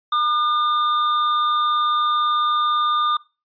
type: tone with amplitude modulation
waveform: square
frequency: 1208 Hz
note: D6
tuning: 48 cents sharp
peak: -16 dBFS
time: 0.12-3.17 s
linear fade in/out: 5 ms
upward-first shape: sine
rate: 266 Hz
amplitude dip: 35%
effects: noise-tail reverb RT60 0.3 s tail -21 dB re dry + resampled to 11025 Hz